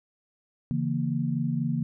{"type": "chord", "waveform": "sine", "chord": "A# diminished", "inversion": "first", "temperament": "equal with one note detuned", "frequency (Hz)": [140.61, 164.81, 233.1], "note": ["C#3", "E3", "A#3"], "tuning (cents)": [25, 0, 0], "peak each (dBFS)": -29, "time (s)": [0.71, 1.83], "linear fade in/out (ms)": 0, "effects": []}